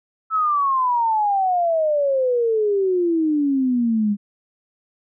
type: exponential sweep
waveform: sine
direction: down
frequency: 1318.5 to 200.8 Hz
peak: -16 dBFS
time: 0.3-4.17 s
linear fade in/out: 50 ms
effects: none